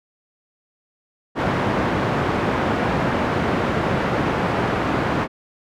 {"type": "band-pass noise", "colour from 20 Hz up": "pink", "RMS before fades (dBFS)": -21, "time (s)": [1.35, 5.28], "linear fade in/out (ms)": 50, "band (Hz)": [120, 1600], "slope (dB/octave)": 12, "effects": []}